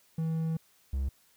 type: tone pair in turn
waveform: triangle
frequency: 161.6 / 67.48 Hz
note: E3 / C#2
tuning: -34 / -46 cents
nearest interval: octave + minor third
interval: 1512 cents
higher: first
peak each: -26 dBFS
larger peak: neither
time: 0.18-0.57 / 0.93-1.09 s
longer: first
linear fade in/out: 5 ms
effects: white hiss -65 dBFS RMS until 1.36 s